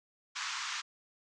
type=band-pass noise; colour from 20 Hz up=pink; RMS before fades=-38 dBFS; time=0.35-0.82 s; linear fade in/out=20 ms; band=1000 to 7000 Hz; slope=48 dB/octave; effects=none